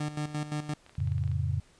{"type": "tone with tremolo", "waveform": "30% pulse", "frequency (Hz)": 150, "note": "D3", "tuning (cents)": 37, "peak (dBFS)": -27, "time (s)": [0, 0.74], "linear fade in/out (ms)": 5, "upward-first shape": "square", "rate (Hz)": 5.8, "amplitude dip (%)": 70}
{"type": "clicks", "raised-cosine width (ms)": 0.3, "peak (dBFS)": -36, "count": 10, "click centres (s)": [0.864, 0.895, 0.953, 1.003, 1.074, 1.12, 1.181, 1.238, 1.277, 1.316]}
{"type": "chord", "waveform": "sine", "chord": "F augmented", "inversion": "none", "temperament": "equal with one note detuned", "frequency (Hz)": [88.63, 110, 138.59], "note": ["F2", "A2", "C#3"], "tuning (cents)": [26, 0, 0], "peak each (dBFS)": [-30, -32, -31], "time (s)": [0.98, 1.6], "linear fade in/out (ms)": 5}
{"effects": ["pink hiss -61 dBFS RMS until 1.79 s", "resampled to 22050 Hz"]}